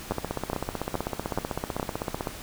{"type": "two click trains", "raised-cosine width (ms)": 1, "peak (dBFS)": [-12, -14], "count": [5, 35], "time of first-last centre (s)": [[0.11, 1.798], [0.12, 2.272]], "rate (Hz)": [2.37, 15.8], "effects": ["pink hiss -41 dBFS RMS until 2.42 s"]}